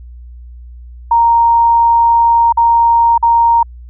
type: tone with dropouts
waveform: sine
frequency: 931 Hz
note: A#5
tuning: 2 cents flat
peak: -6 dBFS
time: 1.11-3.63 s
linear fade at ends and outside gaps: 5 ms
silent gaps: 2.525-2.572 / 3.179-3.226 s
effects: added 60 Hz sine -30 dBFS peak until 3.89 s